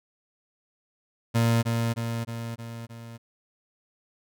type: tone with echo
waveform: 30% pulse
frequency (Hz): 115.9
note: A#2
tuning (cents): -10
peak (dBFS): -17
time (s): 1.34-1.63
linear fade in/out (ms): 20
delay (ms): 310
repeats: 5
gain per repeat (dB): -4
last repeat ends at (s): 3.18
effects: none